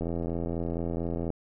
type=click train; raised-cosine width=2 ms; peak=-19 dBFS; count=110; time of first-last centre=0.01-1.303 s; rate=84.3 Hz; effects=none